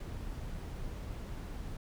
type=noise; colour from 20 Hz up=brown; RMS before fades=-41 dBFS; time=0-1.77 s; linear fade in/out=5 ms; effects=none